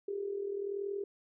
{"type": "tone with amplitude modulation", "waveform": "sine", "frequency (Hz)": 400.2, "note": "G4", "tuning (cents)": 36, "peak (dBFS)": -31, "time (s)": [0.08, 1.04], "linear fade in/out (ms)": 5, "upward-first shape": "sine", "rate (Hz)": 41, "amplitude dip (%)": 65, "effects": []}